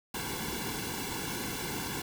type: noise with comb filter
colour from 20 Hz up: pink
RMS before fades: -36 dBFS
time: 0.14-2.02 s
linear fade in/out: 5 ms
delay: 1.6 ms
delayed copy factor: -0.95
effects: none